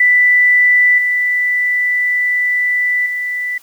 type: tone with level steps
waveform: sine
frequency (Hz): 1981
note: B6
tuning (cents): +5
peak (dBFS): -7 / -12 / -17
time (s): 0-3.58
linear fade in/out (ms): 5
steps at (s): 0.98 / 3.06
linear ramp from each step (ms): 2
effects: white hiss -46 dBFS RMS until 3.62 s + high-pass 200 Hz 12 dB/octave